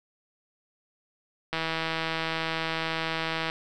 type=click train; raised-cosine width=0.3 ms; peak=-13 dBFS; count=320; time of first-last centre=1.53-3.499 s; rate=162 Hz; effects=none